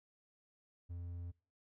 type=tone; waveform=triangle; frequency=86.9 Hz; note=F2; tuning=8 cents flat; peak=-40 dBFS; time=0.89-1.32 s; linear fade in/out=20 ms; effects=noise-tail reverb RT60 0.4 s tail -25 dB re dry